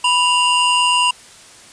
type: tone pair together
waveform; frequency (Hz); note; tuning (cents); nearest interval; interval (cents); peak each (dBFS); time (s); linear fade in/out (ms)
square; 987.8 / 2794; B5 / F7; 0 / 0; octave + tritone; 1800; -16; 0.04-1.11; 5
effects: white hiss -42 dBFS RMS until 1.72 s + resampled to 22050 Hz